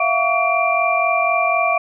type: tone cluster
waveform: sine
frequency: 665 / 709 / 1137 / 2373 Hz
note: E5 / F5 / C#6 / D7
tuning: +15 / +26 / +44 / +17 cents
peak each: -20 dBFS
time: 0-1.78 s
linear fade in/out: 5 ms
effects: none